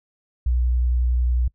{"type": "tone with vibrato", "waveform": "sine", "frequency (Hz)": 61.3, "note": "B1", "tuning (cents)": -12, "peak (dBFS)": -16, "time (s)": [0.46, 1.48], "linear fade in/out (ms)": 5, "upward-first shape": "sine", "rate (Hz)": 11, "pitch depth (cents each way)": 15, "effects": ["noise-tail reverb RT60 0.1 s tail -25 dB re dry", "tanh soft clip ceiling -12 dBFS"]}